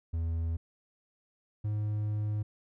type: tone pair in turn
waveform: triangle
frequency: 82.41 / 105.61 Hz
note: E2 / G#2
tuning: 0 / +29 cents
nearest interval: major third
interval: 429 cents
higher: second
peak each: -27 dBFS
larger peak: neither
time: 0.13-0.57 / 1.64-2.43 s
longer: second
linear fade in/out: 10 ms
effects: none